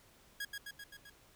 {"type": "tone with echo", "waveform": "sawtooth", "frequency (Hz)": 1649, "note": "G#6", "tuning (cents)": -13, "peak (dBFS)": -34, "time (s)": [0.4, 0.45], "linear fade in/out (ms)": 5, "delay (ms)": 130, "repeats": 5, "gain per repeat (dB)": -3, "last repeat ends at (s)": 1.1, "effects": ["pink hiss -64 dBFS RMS until 1.35 s"]}